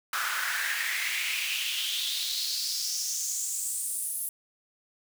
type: noise with high-pass filter sweep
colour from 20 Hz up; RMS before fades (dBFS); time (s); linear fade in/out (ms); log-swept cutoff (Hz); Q
pink; -31; 0.13-4.29; 2; 1300 to 11000; 4.3
effects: none